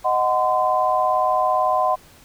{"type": "chord", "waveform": "sine", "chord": "C diminished", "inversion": "first", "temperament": "equal with one note detuned", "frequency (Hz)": [622.3, 740, 1026.2], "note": ["Eb5", "Gb5", "C6"], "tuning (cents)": [0, 0, -34], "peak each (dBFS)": [-22, -20, -20], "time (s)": [0.04, 1.96], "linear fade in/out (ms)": 20, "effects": ["pink hiss -49 dBFS RMS until 2.24 s"]}